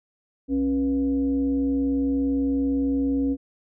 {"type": "tone with frequency modulation", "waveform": "sine", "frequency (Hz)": 273.6, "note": "C#4", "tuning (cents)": -23, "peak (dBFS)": -20, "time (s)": [0.48, 3.37], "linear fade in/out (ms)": 50, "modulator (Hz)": 212, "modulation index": 0.46, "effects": []}